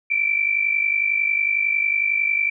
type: tone pair together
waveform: sine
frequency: 2298 / 2349 Hz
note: D7 / D7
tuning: -38 / 0 cents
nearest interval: unison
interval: 38 cents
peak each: -23 / -19 dBFS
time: 0.1-2.5 s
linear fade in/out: 10 ms
effects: none